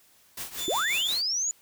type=noise with tremolo; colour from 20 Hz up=white; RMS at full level=-34 dBFS; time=0.37-1.22 s; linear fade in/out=5 ms; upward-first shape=triangle; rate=5.6 Hz; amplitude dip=85%
type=tone; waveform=30% pulse; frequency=3520 Hz; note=A7; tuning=in tune; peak=-28 dBFS; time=0.57-1.13 s; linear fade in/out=50 ms
type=linear sweep; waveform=sine; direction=up; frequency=300 to 7000 Hz; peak=-25 dBFS; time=0.68-1.51 s; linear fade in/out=0 ms
effects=white hiss -60 dBFS RMS until 1.61 s